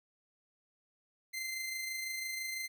sawtooth tone with amplitude modulation, 2078 Hz, C7, 12 cents flat, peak -32 dBFS, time 1.33-2.68 s, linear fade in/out 20 ms, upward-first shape sine, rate 26 Hz, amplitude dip 35%, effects none

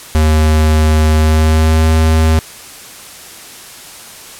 square tone with pitch glide, 77.78 to 79.55 Hz, D#2 to D#2, 0 to +39 cents, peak -8 dBFS, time 0.15-2.39 s, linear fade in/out 0 ms, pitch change +39 cents, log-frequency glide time 1.13-1.88 s, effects white hiss -33 dBFS RMS until 4.39 s + low-pass 12000 Hz 12 dB/octave

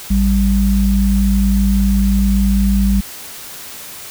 sine tone pair together, 55 / 196 Hz, A1 / G3, 0 / 0 cents, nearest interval octave + minor seventh, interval 2200 cents, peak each -13 dBFS, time 0.1-3.01 s, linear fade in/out 10 ms, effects white hiss -32 dBFS RMS until 4.1 s

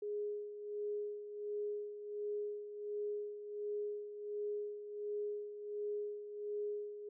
sine tone with tremolo, 415.3 Hz, G#4, in tune, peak -36 dBFS, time 0.02-7.09 s, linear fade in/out 5 ms, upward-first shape sine, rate 1.4 Hz, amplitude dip 65%, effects none

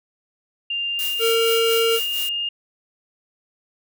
sine tone with pitch glide, 2796 to 2827 Hz, F7 to F7, +1 to +20 cents, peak -22 dBFS, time 0.7-2.49 s, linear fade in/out 5 ms, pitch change +19 cents, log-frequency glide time 0.91-1.45 s
blue noise with tremolo, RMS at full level -28 dBFS, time 0.99-2.29 s, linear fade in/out 0 ms, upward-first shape sine, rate 4.3 Hz, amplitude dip 65%
square tone, 456.4 Hz, A#4, 37 cents flat, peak -18 dBFS, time 1.19-2 s, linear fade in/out 50 ms
effects none

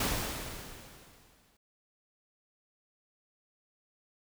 pink noise with exponential decay, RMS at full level -29 dBFS, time 0-1.57 s, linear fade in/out 5 ms, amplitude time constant 340 ms, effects none

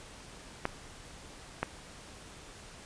clicks, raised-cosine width 0.5 ms, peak -14 dBFS, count 2, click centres 0.654 / 1.63 s, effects pink hiss -50 dBFS RMS until 2.85 s + resampled to 22050 Hz

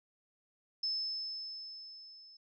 sine tone with level ramp, 5240 Hz, E8, 11 cents flat, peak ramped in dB -31 to -54 dBFS, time 0.83-2.37 s, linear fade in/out 5 ms, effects none

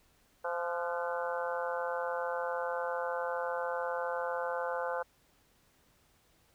harmonic tone with a mistuned harmonic, 172.8 Hz, F3, 18 cents flat, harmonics 3 / 4 / 5 / 6 / 7 / 8 / 9, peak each -35 / -41 / -39 / -42 / -44 / -44 / -42 dBFS, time 0.44-5.03 s, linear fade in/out 10 ms, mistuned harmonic 9, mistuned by -63 cents, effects pink hiss -68 dBFS RMS until 6.54 s

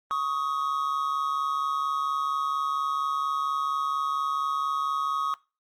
triangle tone pair together, 1110.7 / 1255 Hz, C#6 / D#6, +3 / +15 cents, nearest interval major second, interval 212 cents, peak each -26 dBFS, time 0.11-5.34 s, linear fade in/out 0 ms, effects noise-tail reverb RT60 0.3 s tail -22 dB re dry + Opus 32 kbps

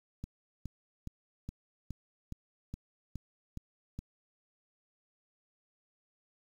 click train, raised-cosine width 5 ms, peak -27 dBFS, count 10, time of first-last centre 0.24-3.99 s, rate 2.4 Hz, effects 9-bit

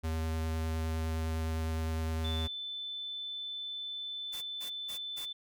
square tone with vibrato, 80.3 Hz, E2, 45 cents flat, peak -32 dBFS, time 0.03-2.48 s, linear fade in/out 20 ms, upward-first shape sine, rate 9.8 Hz, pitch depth 9 cents each way
sine tone, 3520 Hz, A7, in tune, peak -37 dBFS, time 2.24-5.33 s, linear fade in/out 10 ms
white noise bursts, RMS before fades -46 dBFS, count 4, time 4.32-5.26 s, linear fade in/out 20 ms, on 100 ms, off 180 ms
effects none

